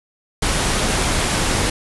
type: low-pass noise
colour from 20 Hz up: pink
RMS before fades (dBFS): -19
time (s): 0.42-1.7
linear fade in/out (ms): 5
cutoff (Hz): 11000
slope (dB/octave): 96
effects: none